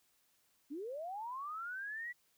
sine linear sweep, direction up, 262.5 to 1969 Hz, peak -40 dBFS, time 0.7-2.13 s, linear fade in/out 20 ms, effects white hiss -74 dBFS RMS until 2.37 s

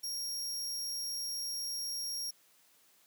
sawtooth tone, 5588 Hz, F8, in tune, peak -33 dBFS, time 0.03-2.31 s, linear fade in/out 10 ms, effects white hiss -66 dBFS RMS until 3.06 s + high-pass 150 Hz 12 dB/octave

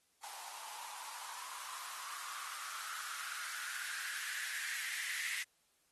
violet noise with band-pass filter sweep, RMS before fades -44 dBFS, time 0.23-5.43 s, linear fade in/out 5 ms, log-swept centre 830 to 2000 Hz, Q 6.4, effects white hiss -75 dBFS RMS until 5.91 s + AAC 32 kbps

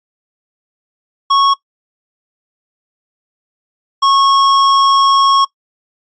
square tone pair in turn, 1104 / 1097 Hz, C#6 / C#6, -7 / -18 cents, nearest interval unison, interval 11 cents, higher first, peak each -9 dBFS, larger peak neither, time 1.3-1.54 / 4.02-5.45 s, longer second, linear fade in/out 10 ms, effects noise-tail reverb RT60 0.1 s tail -20 dB re dry + resampled to 16000 Hz

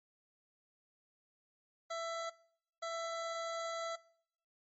25% pulse tone bursts at uneven times, 665 Hz, E5, 15 cents sharp, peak -34 dBFS, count 2, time 1.9-2.3 / 2.82-3.96 s, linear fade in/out 10 ms, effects noise-tail reverb RT60 0.7 s tail -22 dB re dry + MP3 32 kbps

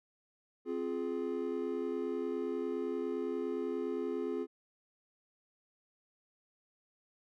triangle chord, F minor, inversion second, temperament just, 261.9 / 349.2 / 419.1 Hz, C4 / F4 / Ab4, +2 / 0 / +16 cents, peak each -37 / -36 / -35 dBFS, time 0.65-4.47 s, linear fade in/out 50 ms, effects none

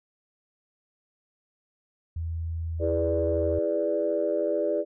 sine tone with pitch glide, 82.41 to 81.65 Hz, E2 to E2, 0 to -16 cents, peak -28 dBFS, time 2.16-3.59 s, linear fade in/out 5 ms, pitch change -16 cents, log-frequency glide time 2.69-2.9 s
sine chord, E dominant seventh, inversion none, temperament equal with one note detuned, 329.6 / 412.4 / 493.9 / 587.3 Hz, E4 / G#4 / B4 / D5, 0 / -12 / 0 / 0 cents, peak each -30 / -29 / -31 / -26 dBFS, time 2.79-4.85 s, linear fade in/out 50 ms
effects tanh soft clip ceiling -13 dBFS

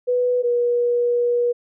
sine tone pair in turn, 494.1 / 481.7 Hz, B4 / B4, +1 / -43 cents, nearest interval unison, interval 44 cents, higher first, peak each -16 dBFS, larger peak neither, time 0.07-0.43 / 0.43-1.53 s, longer second, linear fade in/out 20 ms, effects none

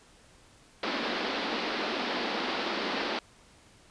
pink band-pass noise, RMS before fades -32 dBFS, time 0.83-3.19 s, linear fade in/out 2 ms, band 210 to 4800 Hz, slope 48 dB/octave, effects pink hiss -58 dBFS RMS until 3.9 s + resampled to 22050 Hz

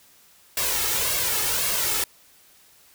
white noise with flanger, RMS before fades -24 dBFS, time 0.57-2.04 s, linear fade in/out 2 ms, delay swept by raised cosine 1.8 to 2.32 ms, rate 1.8 Hz, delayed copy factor +0.6, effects white hiss -55 dBFS RMS until 2.94 s

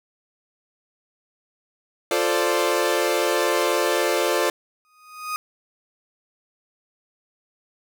sawtooth chord, D minor seventh, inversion first, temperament equal, 349.2 / 440 / 523.3 / 587.3 Hz, F4 / A4 / C5 / D5, 0 / 0 / 0 / 0 cents, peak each -21 dBFS, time 2.11-4.5 s, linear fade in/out 2 ms
35% pulse tone with exponential growth, 1244.5 Hz, D#6, in tune, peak -21 dBFS, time 4.85-5.36 s, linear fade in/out 0 ms, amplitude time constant 110 ms
effects none

